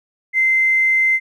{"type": "tone with tanh clipping", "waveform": "triangle", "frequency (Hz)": 2075, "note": "C7", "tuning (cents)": -15, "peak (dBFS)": -12, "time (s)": [0.33, 1.2], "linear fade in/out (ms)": 50, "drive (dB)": 3, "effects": []}